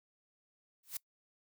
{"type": "noise with exponential growth", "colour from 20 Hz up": "blue", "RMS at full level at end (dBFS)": -34, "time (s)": [0.83, 0.97], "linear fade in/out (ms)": 5, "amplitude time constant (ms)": 29, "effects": ["noise-tail reverb RT60 0.1 s tail -22 dB re dry"]}